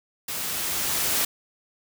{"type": "noise with level ramp", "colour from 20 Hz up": "white", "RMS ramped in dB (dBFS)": [-31, -23], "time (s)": [0.28, 1.25], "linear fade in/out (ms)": 5, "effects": []}